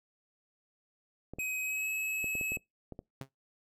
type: clicks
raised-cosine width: 2 ms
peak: -29 dBFS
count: 9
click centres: 1.336 / 1.386 / 2.243 / 2.353 / 2.412 / 2.52 / 2.571 / 2.923 / 2.991 s
type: tone with pitch glide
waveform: square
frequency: 2528 to 2577 Hz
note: D#7 to E7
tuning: +27 to -40 cents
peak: -33 dBFS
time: 1.39-2.57 s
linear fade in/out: 5 ms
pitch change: +33 cents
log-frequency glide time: 1.61-1.88 s
type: tone with exponential decay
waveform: sawtooth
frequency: 134.4 Hz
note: C3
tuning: 47 cents sharp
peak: -32 dBFS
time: 3.21-3.29 s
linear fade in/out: 2 ms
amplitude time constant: 16 ms
effects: noise-tail reverb RT60 0.2 s tail -25 dB re dry